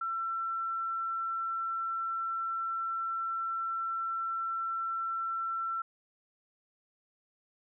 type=tone; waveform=sine; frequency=1345 Hz; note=E6; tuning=34 cents sharp; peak=-31 dBFS; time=0.01-5.82 s; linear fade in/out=5 ms; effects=none